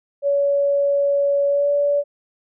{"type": "tone with pitch glide", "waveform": "sine", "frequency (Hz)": [565, 574.5], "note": ["C#5", "D5"], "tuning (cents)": [33, -38], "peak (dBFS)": -15, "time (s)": [0.22, 2.04], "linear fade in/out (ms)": 50, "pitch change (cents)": 29, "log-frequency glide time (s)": [1.48, 1.7], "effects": []}